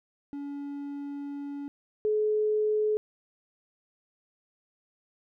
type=tone pair in turn; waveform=triangle / sine; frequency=284.1 / 426.7 Hz; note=C#4 / G#4; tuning=+43 / +47 cents; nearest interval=perfect fifth; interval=704 cents; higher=second; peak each=-32 / -23 dBFS; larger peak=second; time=0.33-1.68 / 2.05-2.97 s; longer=first; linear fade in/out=0 ms; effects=none